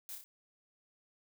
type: noise with echo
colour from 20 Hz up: blue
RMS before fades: -45 dBFS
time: 0.09-0.15 s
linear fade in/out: 0 ms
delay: 30 ms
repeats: 3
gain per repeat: -4 dB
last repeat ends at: 0.24 s
effects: none